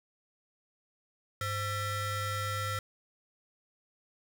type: ring-modulated tone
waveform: 35% pulse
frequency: 622.3 Hz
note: D#5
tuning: in tune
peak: -27 dBFS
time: 1.41-2.79 s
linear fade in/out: 2 ms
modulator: 723 Hz
effects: none